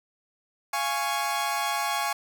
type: chord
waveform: sawtooth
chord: Db major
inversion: first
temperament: equal with one note detuned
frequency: 695.2 / 830.6 / 1108.7 Hz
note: F5 / Ab5 / Db6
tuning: -8 / 0 / 0 cents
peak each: -29 / -25 / -26 dBFS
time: 0.73-2.13 s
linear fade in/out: 5 ms
effects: none